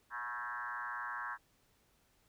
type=tone with frequency modulation; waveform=sine; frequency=1332 Hz; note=E6; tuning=18 cents sharp; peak=-38 dBFS; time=0.1-1.38 s; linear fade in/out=50 ms; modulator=120 Hz; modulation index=3.4; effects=pink hiss -72 dBFS RMS until 2.28 s